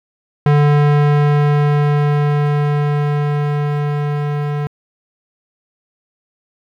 square tone with level ramp, 146.5 Hz, D3, 4 cents flat, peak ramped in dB -9 to -18 dBFS, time 0.46-4.67 s, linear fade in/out 2 ms, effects low-pass 2000 Hz 12 dB/octave + 8-bit

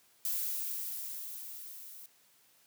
violet noise with level ramp, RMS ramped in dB -33 to -50 dBFS, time 0.25-2.06 s, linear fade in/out 2 ms, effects white hiss -66 dBFS RMS until 2.66 s + high-pass 100 Hz 12 dB/octave

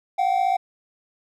triangle tone pair together, 711.6 / 767 Hz, F5 / G5, +32 / -38 cents, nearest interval minor second, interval 130 cents, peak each -21 / -18 dBFS, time 0.18-0.57 s, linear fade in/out 10 ms, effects none

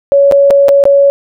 sine tone with dropouts, 560 Hz, C#5, 18 cents sharp, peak -3 dBFS, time 0.12-1.1 s, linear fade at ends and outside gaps 0 ms, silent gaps 0.313-0.322 / 0.504-0.508 / 0.684-0.69 / 0.839-0.854 s, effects none

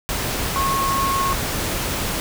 sine tone in noise, 1090 Hz, C#6, 29 cents flat, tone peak -19 dBFS, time 0.56-1.33 s, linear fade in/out 0 ms, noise pink, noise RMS -24 dBFS, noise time 0.09-2.2 s, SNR +2 dB, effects none

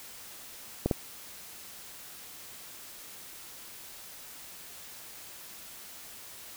clicks, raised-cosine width 2 ms, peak -12 dBFS, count 2, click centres 0.86 / 0.912 s, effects white hiss -47 dBFS RMS until 6.56 s

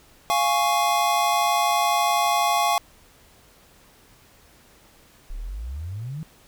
square chord, Db major, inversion first, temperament equal, 698.5 / 830.6 / 1108.7 Hz, F5 / Ab5 / Db6, 0 / 0 / 0 cents, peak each -24 dBFS, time 0.3-2.78 s, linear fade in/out 0 ms
sine exponential sweep, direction up, 32.24 to 164.81 Hz, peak -29 dBFS, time 5.3-6.23 s, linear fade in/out 0 ms
effects pink hiss -54 dBFS RMS until 6.47 s

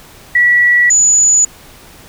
sine tone pair in turn, 1942 / 6921 Hz, B6 / A8, -30 / -30 cents, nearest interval octave + minor seventh, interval 2200 cents, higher second, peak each -6 dBFS, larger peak neither, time 0.35-0.9 / 0.9-1.45 s, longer neither, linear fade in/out 5 ms, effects pink hiss -39 dBFS RMS until 2.08 s

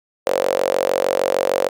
sawtooth tone with high-pass filter, 46.58 Hz, F#1, 12 cents sharp, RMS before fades -19 dBFS, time 0.26-1.69 s, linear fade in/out 10 ms, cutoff 530 Hz, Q 7.5, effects none

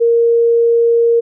sine tone, 466.2 Hz, A#4, in tune, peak -8 dBFS, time 0-1.21 s, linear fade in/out 20 ms, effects none

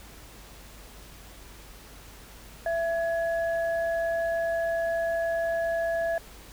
sine tone pair together, 667.5 / 1682 Hz, E5 / G#6, +22 / +22 cents, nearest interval octave + major third, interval 1600 cents, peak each -25 / -34 dBFS, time 2.66-6.18 s, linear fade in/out 2 ms, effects added 50 Hz sine -49 dBFS peak until 6.52 s + pink hiss -49 dBFS RMS until 6.52 s

